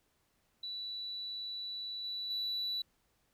sine tone with level steps, 3951 Hz, B7, in tune, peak -38 / -36 / -32 dBFS, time 0.63-2.82 s, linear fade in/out 5 ms, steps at 2.04 / 2.3 s, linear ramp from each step 5 ms, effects tanh soft clip ceiling -31 dBFS + pink hiss -75 dBFS RMS until 3.33 s

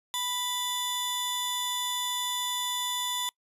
sawtooth tone pair together, 987.8 / 3507 Hz, B5 / A7, 0 / -6 cents, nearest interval octave + minor seventh, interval 2194 cents, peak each -30 / -27 dBFS, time 0.14-3.29 s, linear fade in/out 0 ms, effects noise-tail reverb RT60 0.1 s tail -25 dB re dry + resampled to 32000 Hz

